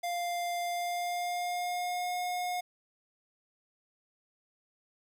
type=tone with pitch glide; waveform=square; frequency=698.5 to 718.6 Hz; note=F5 to F5; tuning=0 to +49 cents; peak=-32 dBFS; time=0.03-2.61 s; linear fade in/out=10 ms; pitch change=+49 cents; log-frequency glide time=0.61-2.16 s; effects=11-bit